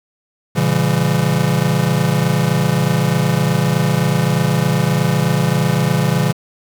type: chord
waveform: square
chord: A# diminished seventh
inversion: none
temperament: just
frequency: 116.54 / 139.85 / 167.82 / 201.4 Hz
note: A#2 / C#3 / E3 / G3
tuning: 0 / +16 / +31 / +47 cents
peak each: -22 / -18 / -18 / -23 dBFS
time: 0.55-6.33 s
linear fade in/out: 20 ms
effects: 7-bit